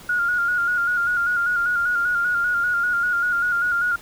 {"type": "tone with vibrato", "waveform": "sine", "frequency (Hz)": 1424, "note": "F6", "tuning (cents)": 33, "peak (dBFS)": -18, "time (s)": [0.09, 3.96], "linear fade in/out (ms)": 5, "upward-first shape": "square", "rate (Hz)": 5.1, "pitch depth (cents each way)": 35, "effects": ["pink hiss -44 dBFS RMS until 4.01 s"]}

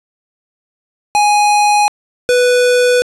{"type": "tone pair in turn", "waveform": "square", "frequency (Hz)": [830.6, 493.9], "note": ["G#5", "B4"], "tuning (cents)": [0, 0], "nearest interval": "major sixth", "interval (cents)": 900, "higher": "first", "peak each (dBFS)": -9, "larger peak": "neither", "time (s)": [[1.15, 1.88], [2.29, 3.02]], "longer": "neither", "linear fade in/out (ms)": 0, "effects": ["resampled to 24000 Hz", "8-bit"]}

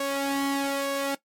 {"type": "tone with flanger", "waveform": "sawtooth", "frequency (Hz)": 277.2, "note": "C#4", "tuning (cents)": 0, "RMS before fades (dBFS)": -27, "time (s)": [0, 1.15], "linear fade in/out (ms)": 5, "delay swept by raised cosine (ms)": [1.8, 2.65], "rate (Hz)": 1.1, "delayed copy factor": 0.6, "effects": ["noise-tail reverb RT60 0.1 s tail -17 dB re dry", "MP3 64 kbps"]}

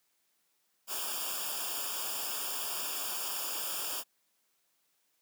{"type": "noise with comb filter", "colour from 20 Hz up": "white", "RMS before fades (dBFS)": -36, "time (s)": [0.87, 4.04], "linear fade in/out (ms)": 50, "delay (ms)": 0.49, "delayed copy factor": -1, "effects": ["white hiss -75 dBFS RMS until 5.21 s", "high-pass 150 Hz 12 dB/octave"]}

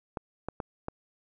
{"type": "clicks", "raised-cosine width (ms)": 1, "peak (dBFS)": -19, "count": 4, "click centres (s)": [0.172, 0.486, 0.602, 0.884], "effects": []}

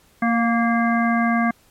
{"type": "harmonic tone with a mistuned harmonic", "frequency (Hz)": 231.5, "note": "A#3", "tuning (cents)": -12, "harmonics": [1, 3, 5, 7, 9], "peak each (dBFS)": [-18, -23, -25, -26, -28], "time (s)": [0.22, 1.51], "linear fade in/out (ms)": 5, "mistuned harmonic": 3, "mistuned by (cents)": 23, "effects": ["pink hiss -56 dBFS RMS until 1.7 s", "MP3 64 kbps"]}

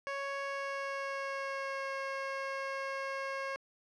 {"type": "tone with pitch glide", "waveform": "15% pulse", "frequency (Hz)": [554.4, 542.7], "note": ["C#5", "C#5"], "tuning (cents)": [0, -37], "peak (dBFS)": -29, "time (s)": [0.07, 3.56], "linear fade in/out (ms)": 0, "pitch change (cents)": -37, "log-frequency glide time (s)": [0.42, 1.93], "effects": ["low-pass 4000 Hz 12 dB/octave"]}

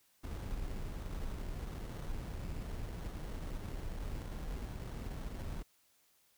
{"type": "noise with sample-and-hold", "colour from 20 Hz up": "brown", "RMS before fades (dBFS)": -41, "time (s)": [0.23, 5.63], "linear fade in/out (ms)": 10, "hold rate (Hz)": 2450, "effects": ["white hiss -71 dBFS RMS until 6.37 s"]}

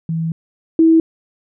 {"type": "tone pair in turn", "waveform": "sine", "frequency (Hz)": [163.2, 324.9], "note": ["E3", "E4"], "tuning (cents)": [-17, -25], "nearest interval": "octave", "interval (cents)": 1192, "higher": "second", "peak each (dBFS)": [-17, -7], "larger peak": "second", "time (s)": [[0.09, 0.32], [0.79, 1]], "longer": "first", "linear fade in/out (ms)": 2, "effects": []}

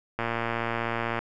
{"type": "click train", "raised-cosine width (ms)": 0.5, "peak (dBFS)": -13, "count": 117, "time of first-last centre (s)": [0.19, 1.19], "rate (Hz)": 116, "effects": []}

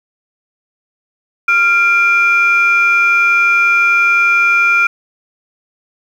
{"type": "tone pair together", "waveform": "sine", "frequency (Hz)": [1390.6, 2382], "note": ["F6", "D7"], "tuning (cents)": [-8, 24], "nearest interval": "major sixth", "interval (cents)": 932, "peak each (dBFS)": -10, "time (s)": [1.48, 4.87], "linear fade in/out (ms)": 5, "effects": ["tanh soft clip ceiling -2 dBFS", "7-bit"]}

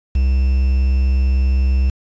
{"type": "tone with quantisation", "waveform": "triangle", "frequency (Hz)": 65.41, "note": "C2", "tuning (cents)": 0, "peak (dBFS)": -10, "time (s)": [0.15, 1.9], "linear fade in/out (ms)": 5, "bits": 6, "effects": ["resampled to 16000 Hz"]}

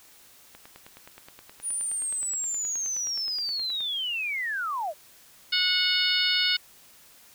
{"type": "click train", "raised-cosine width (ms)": 0.3, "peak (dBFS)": -29, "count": 32, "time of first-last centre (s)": [0.55, 3.806], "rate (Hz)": 9.52}
{"type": "linear sweep", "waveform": "sine", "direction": "down", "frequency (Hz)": [9700, 554.4], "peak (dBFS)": -27, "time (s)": [1.62, 4.94], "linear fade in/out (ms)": 50}
{"type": "harmonic tone", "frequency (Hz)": 732, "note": "F#5", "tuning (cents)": -19, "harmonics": [2, 3, 4, 5, 6, 7], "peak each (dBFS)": [-31, -30, -27, -28, -27, -32], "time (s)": [5.52, 6.57], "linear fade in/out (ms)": 10}
{"effects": ["white hiss -54 dBFS RMS until 7.34 s"]}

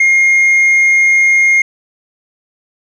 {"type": "tone with tanh clipping", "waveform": "triangle", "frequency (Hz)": 2133, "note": "C7", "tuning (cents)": 33, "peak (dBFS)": -7, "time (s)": [0, 1.62], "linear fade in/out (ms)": 5, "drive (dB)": 7, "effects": []}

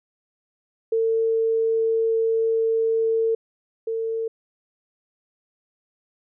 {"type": "tone pair in turn", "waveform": "sine", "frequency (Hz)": [450.4, 450.4], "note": ["A4", "A4"], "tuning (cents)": [40, 40], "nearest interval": "unison", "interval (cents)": 0, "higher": "neither", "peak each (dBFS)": [-18, -23], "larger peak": "first", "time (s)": [[0.92, 3.35], [3.87, 4.28]], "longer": "first", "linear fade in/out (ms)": 5, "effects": []}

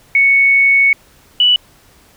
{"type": "tone pair in turn", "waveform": "sine", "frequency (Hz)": [2217, 2959], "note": ["C#7", "F#7"], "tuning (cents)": [0, -1], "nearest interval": "perfect fourth", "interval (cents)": 499, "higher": "second", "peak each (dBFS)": -7, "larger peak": "neither", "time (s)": [[0.15, 0.93], [1.4, 1.56]], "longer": "first", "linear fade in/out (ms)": 2, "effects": ["pink hiss -48 dBFS RMS until 2.16 s"]}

